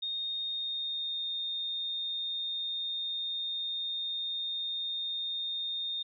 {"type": "tone with pitch glide", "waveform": "sine", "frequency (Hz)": [3694, 3662], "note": ["A#7", "A#7"], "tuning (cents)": [-16, -32], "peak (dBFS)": -32, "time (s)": [0.02, 6.03], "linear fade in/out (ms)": 10, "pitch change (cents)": -16, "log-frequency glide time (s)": [0.45, 1.28], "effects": []}